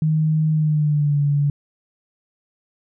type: tone with pitch glide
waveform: sine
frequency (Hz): 156.1 to 143.97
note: D#3 to D3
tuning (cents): +6 to -34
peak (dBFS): -15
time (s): 0.02-1.5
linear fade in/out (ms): 2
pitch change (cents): -140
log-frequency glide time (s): 0.52-1.2
effects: none